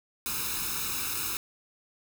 white noise with comb filter, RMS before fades -32 dBFS, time 0.26-1.37 s, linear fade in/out 0 ms, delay 0.77 ms, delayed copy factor +0.85, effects none

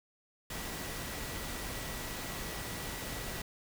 sine tone in noise, 1942 Hz, B6, 30 cents flat, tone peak -50 dBFS, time 0.5-3.42 s, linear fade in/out 5 ms, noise pink, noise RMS -40 dBFS, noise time 0.5-3.42 s, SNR -13 dB, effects none

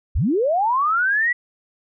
sine linear sweep, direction up, 37.39 to 1975.5 Hz, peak -16 dBFS, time 0.15-1.33 s, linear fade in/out 10 ms, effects none

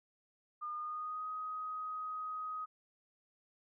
sine tone with pitch glide, 1214 to 1256.1 Hz, D#6 to D#6, -43 to +16 cents, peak -38 dBFS, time 0.61-2.66 s, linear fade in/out 20 ms, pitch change +59 cents, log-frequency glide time 0.73-1.27 s, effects none

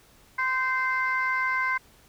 sine tone cluster, 1033 / 1553 / 2080 Hz, C6 / G6 / C7, -22 / -17 / -11 cents, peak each -27 dBFS, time 0.38-1.78 s, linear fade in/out 10 ms, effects tanh soft clip ceiling -16 dBFS + pink hiss -57 dBFS RMS until 2.08 s

